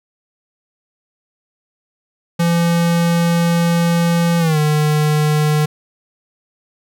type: tone with pitch glide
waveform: square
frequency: 170 to 151.45 Hz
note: F3 to D#3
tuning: -46 to -46 cents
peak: -13 dBFS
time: 2.39-5.66 s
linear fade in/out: 10 ms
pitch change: -200 cents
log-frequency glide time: 4.39-4.58 s
effects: none